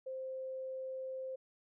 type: tone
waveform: sine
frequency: 523.3 Hz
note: C5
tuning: in tune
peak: -39 dBFS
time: 0.06-1.36 s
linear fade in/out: 10 ms
effects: none